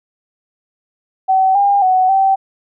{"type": "tone with pitch steps", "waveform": "sine", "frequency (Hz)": [761, 804, 745, 774], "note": ["F#5", "G5", "F#5", "G5"], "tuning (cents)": [48, 44, 12, -22], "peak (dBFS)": -9, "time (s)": [1.28, 2.36], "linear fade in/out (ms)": 20, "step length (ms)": 270, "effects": []}